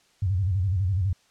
sine tone with vibrato, 94 Hz, F#2, 28 cents sharp, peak -21 dBFS, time 0.22-1.13 s, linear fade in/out 5 ms, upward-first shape square, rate 12 Hz, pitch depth 120 cents each way, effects white hiss -62 dBFS RMS until 1.3 s + low-pass 7000 Hz 12 dB/octave

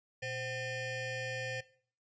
25% pulse ring-modulated tone, 640 Hz, D#5, 49 cents sharp, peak -30 dBFS, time 0.22-1.61 s, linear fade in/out 10 ms, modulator 1160 Hz, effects noise-tail reverb RT60 0.5 s tail -18 dB re dry + resampled to 16000 Hz

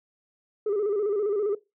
sine tone with vibrato, 412.2 Hz, G#4, 13 cents flat, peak -21 dBFS, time 0.66-1.55 s, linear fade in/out 5 ms, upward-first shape square, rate 15 Hz, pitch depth 72 cents each way, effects noise-tail reverb RT60 0.2 s tail -18 dB re dry + tanh soft clip ceiling -21 dBFS

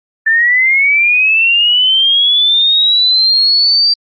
sine linear sweep, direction up, 1760 to 4699 Hz, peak -7 dBFS, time 0.26-3.94 s, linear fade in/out 10 ms, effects Opus 48 kbps

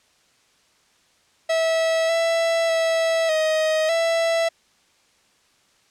45% pulse tone with pitch steps, 651 / 663 / 655 / 628 / 663 Hz, E5 / E5 / E5 / D#5 / E5, -22 / +10 / -11 / +16 / +10 cents, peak -18 dBFS, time 1.49-4.49 s, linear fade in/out 10 ms, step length 600 ms, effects white hiss -60 dBFS RMS until 5.9 s + low-pass 7000 Hz 12 dB/octave

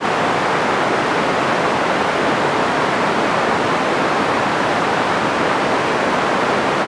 white band-pass noise, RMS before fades -17 dBFS, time 0-6.87 s, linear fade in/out 50 ms, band 180 to 1200 Hz, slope 12 dB/octave, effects resampled to 22050 Hz

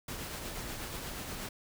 pink noise with tremolo, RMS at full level -39 dBFS, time 0.08-1.49 s, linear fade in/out 5 ms, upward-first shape triangle, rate 8.3 Hz, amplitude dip 35%, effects none

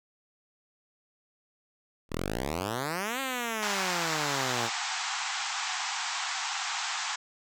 5% pulse exponential two-way sweep, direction up then down, 35.65 to 272.8 to 112.5 Hz, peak -19 dBFS, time 2.09-4.7 s, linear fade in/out 50 ms, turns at 3.2 s
pink band-pass noise, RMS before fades -33 dBFS, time 3.62-7.16 s, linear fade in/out 10 ms, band 740 to 7800 Hz, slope 96 dB/octave
effects none

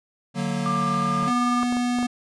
square chord, D augmented, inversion none, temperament equal, 146.83 / 185 / 233.1 Hz, D3 / F#3 / A#3, 0 / 0 / 0 cents, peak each -30 / -28 / -29 dBFS, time 0.34-1.32 s, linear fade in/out 50 ms
sine tone with pitch glide, 1188 to 1203.9 Hz, D6 to D6, +20 to +43 cents, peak -23 dBFS, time 0.66-1.63 s, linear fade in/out 0 ms, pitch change +23 cents, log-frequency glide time 0.84-1.16 s
clicks, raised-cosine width 1 ms, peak -21 dBFS, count 6, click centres 1.229 / 1.633 / 1.725 / 1.769 / 1.987 / 2.029 s
square tone, 244.6 Hz, B3, 16 cents flat, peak -22 dBFS, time 1.27-2.07 s, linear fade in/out 10 ms
effects resampled to 22050 Hz

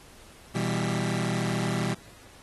sawtooth chord, E minor, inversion second, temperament just, 123.61 / 164.81 / 197.78 Hz, B2 / E3 / G3, +2 / 0 / +16 cents, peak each -26 dBFS, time 0.54-1.95 s, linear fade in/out 20 ms, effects pink hiss -52 dBFS RMS until 2.42 s + AAC 32 kbps

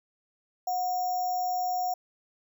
sine tone with sample-and-hold, 730 Hz, F#5, 24 cents flat, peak -26 dBFS, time 0.67-1.94 s, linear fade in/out 5 ms, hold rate 6300 Hz, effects none

